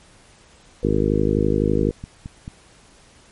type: harmonic tone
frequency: 51.91 Hz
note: G#1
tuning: in tune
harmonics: 1 / 2 / 3 / 4 / 5 / 6 / 7 / 8 / 9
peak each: -25 / -25 / -25 / -25 / -25 / -25 / -25 / -25 / -25 dBFS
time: 0.83-1.91 s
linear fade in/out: 5 ms
type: click train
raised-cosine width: 5 ms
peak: -19 dBFS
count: 6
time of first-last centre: 1.38-2.479 s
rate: 4.55 Hz
effects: pink hiss -51 dBFS RMS until 3.31 s + MP3 48 kbps